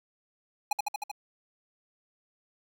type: tone with echo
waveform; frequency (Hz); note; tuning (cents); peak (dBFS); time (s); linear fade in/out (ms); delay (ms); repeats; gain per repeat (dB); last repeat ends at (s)
square; 830.6; G#5; 0; -24; 0.71-0.73; 5; 77; 5; -2; 1.115
effects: none